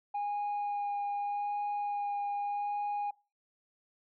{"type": "tone with vibrato", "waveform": "sine", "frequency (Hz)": 818, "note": "G#5", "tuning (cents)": -26, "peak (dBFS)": -29, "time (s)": [0.14, 3.11], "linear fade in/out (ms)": 10, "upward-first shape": "sine", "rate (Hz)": 0.83, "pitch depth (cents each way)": 10, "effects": ["noise-tail reverb RT60 0.3 s tail -24 dB re dry", "tanh soft clip ceiling -30 dBFS"]}